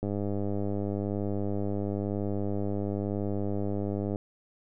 click train, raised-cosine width 2 ms, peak -19 dBFS, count 418, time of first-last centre 0.03-4.159 s, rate 101 Hz, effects none

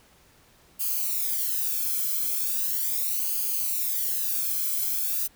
violet noise with flanger, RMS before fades -27 dBFS, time 0.79-5.28 s, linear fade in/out 20 ms, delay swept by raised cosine 0.53 to 1.09 ms, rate 0.38 Hz, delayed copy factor -0.95, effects pink hiss -58 dBFS RMS until 5.35 s

